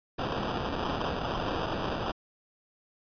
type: noise with sample-and-hold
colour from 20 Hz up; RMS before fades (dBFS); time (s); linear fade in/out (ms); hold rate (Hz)
blue; -32; 0.18-2.12; 10; 2100
effects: resampled to 11025 Hz